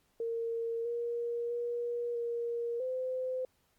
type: tone with pitch steps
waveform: sine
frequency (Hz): 460.3 / 472.2 / 477.1 / 470.5 / 513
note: A#4 / A#4 / A#4 / A#4 / C5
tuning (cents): -22 / +22 / +40 / +16 / -34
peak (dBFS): -32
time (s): 0.2-3.45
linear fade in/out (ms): 2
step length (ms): 650
effects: pink hiss -73 dBFS RMS until 3.78 s + Opus 48 kbps